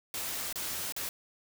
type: noise with dropouts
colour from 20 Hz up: white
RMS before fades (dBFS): -36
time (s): 0.14-1.09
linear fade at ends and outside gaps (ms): 1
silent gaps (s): 0.527-0.557 / 0.923-0.964
effects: none